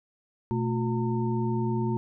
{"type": "tone cluster", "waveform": "sine", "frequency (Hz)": [121.9, 222.4, 358.5, 909], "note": ["B2", "A3", "F4", "A#5"], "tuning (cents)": [-22, 19, 45, -44], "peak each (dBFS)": [-28, -29, -31, -35], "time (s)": [0.51, 1.97], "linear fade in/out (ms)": 0, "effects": []}